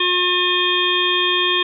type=harmonic tone with a mistuned harmonic; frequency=358.9 Hz; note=F4; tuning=47 cents sharp; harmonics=1 / 3 / 5 / 7 / 9 / 10; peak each=-23 / -23 / -24 / -23 / -19 / -24 dBFS; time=0-1.63 s; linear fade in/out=5 ms; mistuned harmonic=7; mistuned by=-20 cents; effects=none